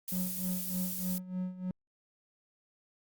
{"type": "noise", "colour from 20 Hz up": "violet", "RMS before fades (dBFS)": -37, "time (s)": [0.08, 1.18], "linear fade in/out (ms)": 0}
{"type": "tone with tremolo", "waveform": "triangle", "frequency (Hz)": 183.4, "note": "F#3", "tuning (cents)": -15, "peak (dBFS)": -29, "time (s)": [0.12, 1.71], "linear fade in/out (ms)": 2, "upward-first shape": "sine", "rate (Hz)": 3.3, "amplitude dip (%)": 80}
{"effects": ["Opus 48 kbps"]}